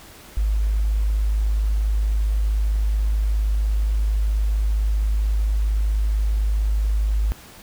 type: tone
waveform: sine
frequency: 52.2 Hz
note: G#1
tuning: 10 cents sharp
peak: -17 dBFS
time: 0.37-7.32 s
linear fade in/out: 0 ms
effects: pink hiss -44 dBFS RMS until 7.62 s